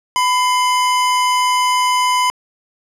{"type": "tone pair together", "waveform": "square", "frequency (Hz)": [1000.7, 2099], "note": ["B5", "C7"], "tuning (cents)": [23, 5], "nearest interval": "octave + minor second", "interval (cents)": 1282, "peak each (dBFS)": [-14, -23], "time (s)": [0.16, 2.3], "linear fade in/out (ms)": 0, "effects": ["low-pass 11000 Hz 12 dB/octave"]}